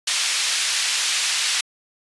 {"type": "band-pass noise", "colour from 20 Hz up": "pink", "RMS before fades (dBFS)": -22, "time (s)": [0.07, 1.61], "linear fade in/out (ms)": 5, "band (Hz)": [2600, 7900], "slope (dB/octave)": 12, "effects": ["resampled to 24000 Hz"]}